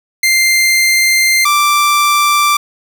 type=tone pair in turn; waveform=sawtooth; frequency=2093 / 1174.7 Hz; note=C7 / D6; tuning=0 / 0 cents; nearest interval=minor seventh; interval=1000 cents; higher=first; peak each=-5 dBFS; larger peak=neither; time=0.23-1.45 / 1.45-2.57 s; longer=first; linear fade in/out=5 ms; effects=none